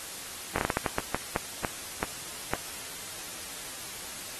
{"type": "slowing click train", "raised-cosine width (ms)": 0.5, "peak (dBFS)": -11, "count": 13, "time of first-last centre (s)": [0.56, 2.536], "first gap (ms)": 22, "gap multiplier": 1.33, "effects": ["white hiss -40 dBFS RMS until 4.39 s", "AAC 32 kbps"]}